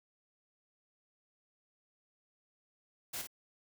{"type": "noise with echo", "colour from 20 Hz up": "white", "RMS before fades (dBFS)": -40, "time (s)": [3.13, 3.22], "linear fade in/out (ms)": 10, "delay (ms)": 52, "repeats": 1, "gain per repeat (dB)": -6, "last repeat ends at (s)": 3.272, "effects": []}